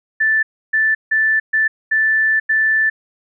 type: tone bursts at uneven times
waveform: sine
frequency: 1760 Hz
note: A6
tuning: in tune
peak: -12 dBFS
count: 6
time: 0.2-0.43 / 0.73-0.95 / 1.11-1.4 / 1.53-1.68 / 1.91-2.4 / 2.49-2.9 s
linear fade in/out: 10 ms
effects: none